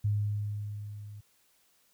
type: tone with level ramp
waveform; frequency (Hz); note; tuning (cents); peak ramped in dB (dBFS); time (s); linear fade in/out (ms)
sine; 103.83; G#2; 0; -24 to -43; 0.04-1.21; 10
effects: white hiss -68 dBFS RMS until 1.93 s